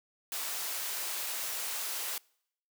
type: high-pass noise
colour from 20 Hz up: white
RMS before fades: -36 dBFS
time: 0.32-2.18 s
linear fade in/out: 2 ms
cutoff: 520 Hz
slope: 12 dB/octave
effects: noise-tail reverb RT60 0.7 s tail -26 dB re dry